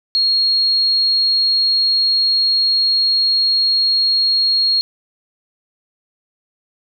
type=tone; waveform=sine; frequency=4280 Hz; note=C8; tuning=38 cents sharp; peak=-12 dBFS; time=0.15-4.81 s; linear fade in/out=0 ms; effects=none